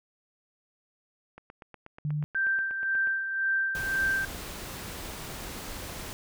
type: click train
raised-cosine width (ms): 0.5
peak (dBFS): -30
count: 15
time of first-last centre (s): 1.38-3.073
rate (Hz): 8.27
type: tone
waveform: sine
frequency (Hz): 149.6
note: D3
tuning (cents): +32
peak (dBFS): -27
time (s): 2.05-2.24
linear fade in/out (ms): 0
type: tone with tremolo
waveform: sine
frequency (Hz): 1568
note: G6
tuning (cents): 0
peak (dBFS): -23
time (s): 2.35-4.25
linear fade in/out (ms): 2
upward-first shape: sine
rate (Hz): 1.9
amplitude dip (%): 55
type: noise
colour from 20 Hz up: pink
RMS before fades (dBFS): -39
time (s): 3.75-6.13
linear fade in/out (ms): 0
effects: none